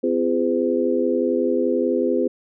harmonic tone with a mistuned harmonic, 84.9 Hz, F2, 48 cents flat, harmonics 3 / 4 / 5 / 6, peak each -23 / -23 / -23 / -23 dBFS, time 0.03-2.28 s, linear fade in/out 10 ms, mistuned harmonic 5, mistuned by -56 cents, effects none

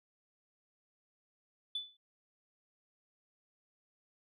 sine tone with exponential decay, 3485 Hz, A7, 17 cents flat, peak -31 dBFS, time 1.75-1.97 s, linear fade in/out 5 ms, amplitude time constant 47 ms, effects tanh soft clip ceiling -29 dBFS

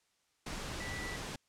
sine tone in noise, 1965 Hz, B6, 9 cents flat, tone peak -42 dBFS, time 0.8-1.16 s, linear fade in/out 5 ms, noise pink, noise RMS -41 dBFS, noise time 0.46-1.36 s, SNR -4 dB, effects white hiss -75 dBFS RMS until 1.48 s + low-pass 8000 Hz 12 dB/octave

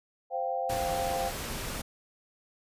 sine chord, C suspended fourth, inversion none, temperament just, 523.3 / 697.7 / 784.9 Hz, C5 / F5 / G5, 0 / -2 / +2 cents, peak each -33 dBFS, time 0.3-1.32 s, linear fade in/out 50 ms
pink noise, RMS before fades -36 dBFS, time 0.69-1.82 s, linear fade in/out 10 ms
effects resampled to 32000 Hz

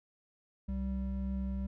triangle tone pair together, 65.41 / 193.98 Hz, C2 / G3, 0 / -18 cents, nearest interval octave + perfect fifth, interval 1882 cents, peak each -33 / -34 dBFS, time 0.68-1.67 s, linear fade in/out 10 ms, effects none

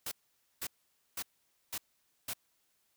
white noise bursts, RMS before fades -38 dBFS, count 5, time 0.06-2.335 s, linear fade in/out 5 ms, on 55 ms, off 500 ms, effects white hiss -75 dBFS RMS until 2.96 s

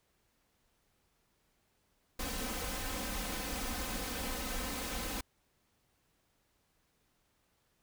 pink noise with comb filter, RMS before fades -38 dBFS, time 2.19-5.21 s, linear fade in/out 5 ms, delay 3.9 ms, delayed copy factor +0.8, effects pink hiss -75 dBFS RMS until 7.82 s

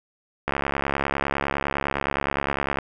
click train, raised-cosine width 0.5 ms, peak -8 dBFS, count 162, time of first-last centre 0.48-2.787 s, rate 69.8 Hz, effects none

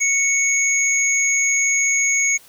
sine tone pair together, 2217 / 6638 Hz, C#7 / G#8, 0 / -2 cents, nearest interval octave + perfect fifth, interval 1898 cents, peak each -18 dBFS, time 0-2.38 s, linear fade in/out 20 ms, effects white hiss -48 dBFS RMS until 2.48 s

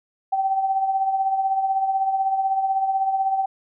sine tone with tremolo, 773 Hz, G5, 24 cents flat, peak -16 dBFS, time 0.32-3.46 s, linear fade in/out 10 ms, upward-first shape triangle, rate 16 Hz, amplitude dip 60%, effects none

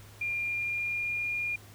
sine tone with pitch glide, 2400 to 2418 Hz, D7 to D7, +37 to +50 cents, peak -29 dBFS, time 0.21-1.56 s, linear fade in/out 5 ms, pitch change +13 cents, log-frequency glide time 0.45-1.18 s, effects added 103 Hz sine -51 dBFS peak until 1.74 s + pink hiss -54 dBFS RMS until 1.74 s

